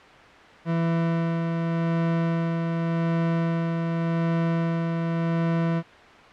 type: tone with tremolo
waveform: 40% pulse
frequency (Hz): 166.4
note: E3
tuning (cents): +17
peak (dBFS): -20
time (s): 0.65-5.83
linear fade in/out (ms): 50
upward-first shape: sine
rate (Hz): 0.87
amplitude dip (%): 30
effects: white hiss -46 dBFS RMS until 6.32 s + low-pass 2000 Hz 12 dB/octave